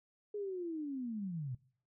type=linear sweep; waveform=sine; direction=down; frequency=421.9 to 118.3 Hz; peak=-37 dBFS; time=0.34-1.55 s; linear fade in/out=5 ms; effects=noise-tail reverb RT60 0.5 s tail -21 dB re dry